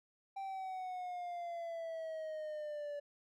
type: exponential sweep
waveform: triangle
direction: down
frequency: 784 to 577 Hz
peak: -38 dBFS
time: 0.36-3 s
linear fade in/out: 10 ms
effects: none